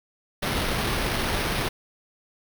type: noise with sample-and-hold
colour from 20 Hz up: pink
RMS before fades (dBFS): -26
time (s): 0.42-1.69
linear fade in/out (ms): 10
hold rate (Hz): 7350
effects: none

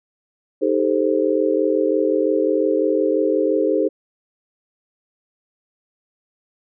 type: chord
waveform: sine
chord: A half-diminished seventh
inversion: second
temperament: equal with one note detuned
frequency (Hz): 311.1 / 394.3 / 440 / 523.3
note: Eb4 / G4 / A4 / C5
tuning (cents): 0 / +10 / 0 / 0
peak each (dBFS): -21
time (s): 0.61-3.89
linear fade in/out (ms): 20
effects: none

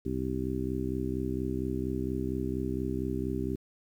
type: harmonic tone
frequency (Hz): 64.3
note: C2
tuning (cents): -30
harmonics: 1 / 2 / 3 / 4 / 5 / 6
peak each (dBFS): -37 / -37 / -39 / -35 / -36 / -36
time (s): 0.05-3.56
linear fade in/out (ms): 10
effects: 10-bit

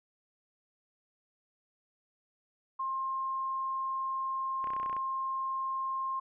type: tone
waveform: sine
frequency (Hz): 1062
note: C6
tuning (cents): +25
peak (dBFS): -31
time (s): 2.79-6.2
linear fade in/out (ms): 10
type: clicks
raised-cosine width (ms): 0.5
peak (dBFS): -29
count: 11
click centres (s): 4.642 / 4.672 / 4.704 / 4.735 / 4.765 / 4.799 / 4.831 / 4.861 / 4.897 / 4.929 / 4.966
effects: none

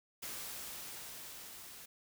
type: noise with level ramp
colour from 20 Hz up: white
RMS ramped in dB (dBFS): -43 to -52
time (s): 0.22-1.86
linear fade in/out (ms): 10
effects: none

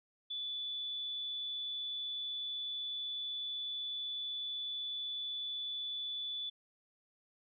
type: tone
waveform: sine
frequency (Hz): 3468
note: A7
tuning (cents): -26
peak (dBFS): -37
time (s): 0.3-6.5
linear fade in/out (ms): 10
effects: none

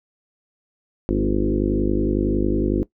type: harmonic tone with a mistuned harmonic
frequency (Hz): 50.9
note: G#1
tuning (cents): -34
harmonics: 1 / 2 / 3 / 4 / 5 / 6 / 7 / 8 / 9 / 10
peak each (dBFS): -24 / -29 / -35 / -27 / -25 / -25 / -23 / -31 / -35 / -34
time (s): 1.09-2.83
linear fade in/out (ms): 0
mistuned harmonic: 7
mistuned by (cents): -18
effects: noise-tail reverb RT60 0.1 s tail -18 dB re dry

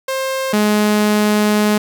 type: tone pair in turn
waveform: sawtooth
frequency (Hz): 530 / 210.3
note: C5 / G#3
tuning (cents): +22 / +22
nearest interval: octave + major third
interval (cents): 1600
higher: first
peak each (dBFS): -14 / -8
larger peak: second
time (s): 0.08-0.53 / 0.53-1.78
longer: second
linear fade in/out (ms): 5
effects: none

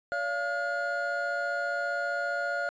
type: tone cluster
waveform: triangle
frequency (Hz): 572 / 687 / 1430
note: D5 / F5 / F6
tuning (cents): -46 / -29 / +41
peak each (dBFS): -32 / -32 / -29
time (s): 0.12-2.69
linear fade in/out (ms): 0
effects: resampled to 16000 Hz

